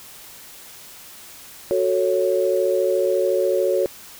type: chord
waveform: sine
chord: F# minor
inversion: none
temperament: just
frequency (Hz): 370 / 444 / 555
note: F#4 / A4 / C#5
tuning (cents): 0 / +16 / +2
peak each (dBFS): -21 / -23 / -20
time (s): 1.71-3.86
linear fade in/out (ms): 0
effects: white hiss -42 dBFS RMS until 4.19 s